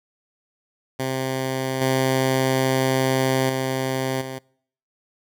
10% pulse tone with level steps, 131.6 Hz, C3, 10 cents sharp, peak -15 / -10 / -14 / -22 dBFS, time 0.99-4.39 s, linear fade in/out 10 ms, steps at 1.81 / 3.49 / 4.21 s, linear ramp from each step 5 ms, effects noise-tail reverb RT60 0.6 s tail -25 dB re dry

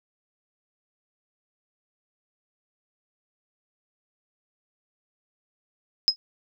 sine tone with exponential decay, 5110 Hz, D#8, 45 cents sharp, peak -11 dBFS, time 6.08-6.16 s, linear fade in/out 0 ms, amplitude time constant 16 ms, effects none

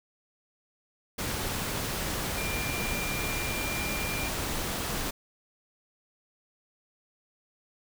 sine tone in noise, 2386 Hz, D7, 27 cents sharp, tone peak -35 dBFS, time 2.37-4.29 s, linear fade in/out 10 ms, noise pink, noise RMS -32 dBFS, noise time 1.18-5.11 s, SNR -6 dB, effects none

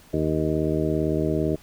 harmonic tone, 77.78 Hz, D#2, in tune, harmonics 1 / 2 / 3 / 4 / 5 / 6 / 8, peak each -31 / -27 / -32 / -26 / -27 / -31 / -30 dBFS, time 0.13-1.56 s, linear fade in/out 10 ms, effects pink hiss -52 dBFS RMS until 1.62 s

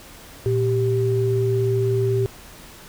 sine tone pair together, 116.1 / 390.5 Hz, A#2 / G4, -7 / -7 cents, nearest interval octave + major sixth, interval 2100 cents, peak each -20 dBFS, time 0.46-2.26 s, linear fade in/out 0 ms, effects pink hiss -43 dBFS RMS until 2.88 s

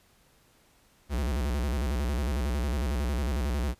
square tone with vibrato, 65.9 Hz, C2, 13 cents sharp, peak -27 dBFS, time 1.09-3.75 s, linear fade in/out 50 ms, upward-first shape square, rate 11 Hz, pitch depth 170 cents each way, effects pink hiss -63 dBFS RMS until 3.79 s + resampled to 32000 Hz

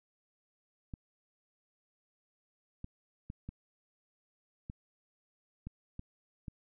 clicks, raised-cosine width 5 ms, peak -29 dBFS, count 8, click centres 0.938 / 2.844 / 3.301 / 3.49 / 4.699 / 5.67 / 5.994 / 6.482 s, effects none

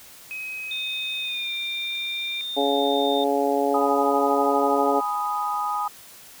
sine tone with pitch glide, 2535 to 2365 Hz, D#7 to D7, +32 to +12 cents, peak -30 dBFS, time 0.31-2.41 s, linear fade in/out 0 ms, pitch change -120 cents, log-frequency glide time 1.21-1.52 s
sine tone, 3634 Hz, A#7, 45 cents flat, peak -28 dBFS, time 0.71-3.24 s, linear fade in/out 2 ms
harmonic tone, 140.5 Hz, C#3, 24 cents sharp, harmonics 2 / 3 / 4 / 5 / 6, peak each -26 / -24 / -26 / -26 / -27 dBFS, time 2.56-5.01 s, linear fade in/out 20 ms
sine chord, G# minor, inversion none, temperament equal, 830.6 / 987.8 / 1244.5 Hz, G#5 / B5 / D#6, 0 / 0 / 0 cents, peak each -27 / -31 / -26 dBFS, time 3.74-5.88 s, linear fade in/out 5 ms
effects white hiss -46 dBFS RMS until 6.4 s

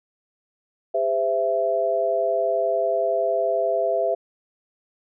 sine tone cluster, 404 / 515 / 665 Hz, G#4 / C5 / E5, -48 / -28 / +15 cents, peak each -27 / -25 / -21 dBFS, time 0.94-4.15 s, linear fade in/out 10 ms, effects none

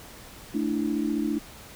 sine chord, A suspended fourth, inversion none, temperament equal with one note detuned, 220 / 294.7 / 329.6 Hz, A3 / D4 / E4, 0 / +6 / 0 cents, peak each -29 / -27 / -30 dBFS, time 0.54-1.39 s, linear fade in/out 10 ms, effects pink hiss -46 dBFS RMS until 1.75 s

